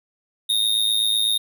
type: tone with amplitude modulation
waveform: square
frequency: 3700 Hz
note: A#7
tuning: 14 cents flat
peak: -15 dBFS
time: 0.49-1.38 s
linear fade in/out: 10 ms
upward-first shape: sine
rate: 108 Hz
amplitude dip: 80%
effects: none